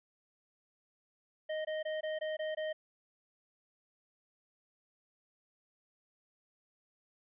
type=tone bursts; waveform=square; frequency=622.3 Hz; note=D#5; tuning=in tune; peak=-35 dBFS; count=7; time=1.49-2.73 s; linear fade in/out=10 ms; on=160 ms; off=20 ms; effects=resampled to 8000 Hz